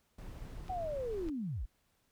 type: noise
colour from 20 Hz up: brown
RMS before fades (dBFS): -45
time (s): 0.18-1.3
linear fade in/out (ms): 5
type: clicks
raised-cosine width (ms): 0.2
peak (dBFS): -37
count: 2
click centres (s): 0.682 / 1.287
type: linear sweep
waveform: sine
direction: down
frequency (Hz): 763 to 30.16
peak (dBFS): -35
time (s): 0.69-1.66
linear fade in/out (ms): 10
effects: pink hiss -75 dBFS RMS until 2.11 s